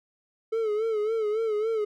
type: tone with vibrato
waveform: triangle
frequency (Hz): 435.6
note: A4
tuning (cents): -17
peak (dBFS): -22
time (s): 0.52-1.85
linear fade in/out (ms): 10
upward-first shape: sine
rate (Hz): 3.6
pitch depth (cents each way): 77
effects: none